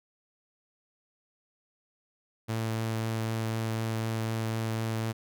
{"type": "tone", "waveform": "sawtooth", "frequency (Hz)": 112, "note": "A2", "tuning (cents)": 31, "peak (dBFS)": -25, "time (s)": [2.48, 5.13], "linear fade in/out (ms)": 20, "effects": []}